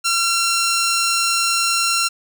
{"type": "tone", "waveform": "10% pulse", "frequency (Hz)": 1365, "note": "F6", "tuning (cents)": -40, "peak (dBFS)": -8, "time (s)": [0.04, 2.09], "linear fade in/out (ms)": 20, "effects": []}